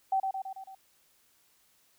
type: tone with echo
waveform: sine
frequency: 770 Hz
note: G5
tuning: 31 cents flat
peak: -24 dBFS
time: 0.12-0.2 s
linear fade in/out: 5 ms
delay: 110 ms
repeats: 5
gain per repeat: -4 dB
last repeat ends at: 0.75 s
effects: white hiss -67 dBFS RMS until 1.98 s